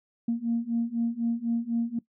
sine beating tone pair, 230.7 / 234.7 Hz, A#3 / A#3, -18 / +12 cents, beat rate 4 Hz, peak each -28 / -27 dBFS, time 0.28-1.99 s, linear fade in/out 5 ms, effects noise-tail reverb RT60 0.1 s tail -19 dB re dry + tanh soft clip ceiling -18 dBFS

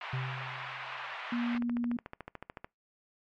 pink band-pass noise, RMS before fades -41 dBFS, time 0.01-1.58 s, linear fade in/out 2 ms, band 790 to 2900 Hz, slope 24 dB/octave
triangle tone with exponential decay, 130 Hz, C3, 11 cents flat, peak -28 dBFS, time 0.13-1.15 s, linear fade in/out 5 ms, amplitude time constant 220 ms
sine tone, 238.9 Hz, A#3, 43 cents sharp, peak -29 dBFS, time 1.32-1.97 s, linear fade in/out 5 ms
click train, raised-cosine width 0.5 ms, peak -26 dBFS, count 16, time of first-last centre 1.55-2.645 s, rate 13.7 Hz
effects noise-tail reverb RT60 0.2 s tail -25 dB re dry + MP3 64 kbps

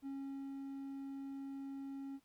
triangle tone with ADSR envelope, 273.8 Hz, C#4, 21 cents flat, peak -39 dBFS, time 0.02-2.2 s, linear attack 43 ms, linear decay 470 ms, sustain -2 dB, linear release 51 ms, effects pink hiss -75 dBFS RMS until 2.24 s

